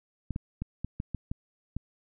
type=clicks; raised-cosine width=5 ms; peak=-20 dBFS; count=8; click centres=0.307 / 0.361 / 0.62 / 0.846 / 1.001 / 1.147 / 1.315 / 1.766 s; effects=none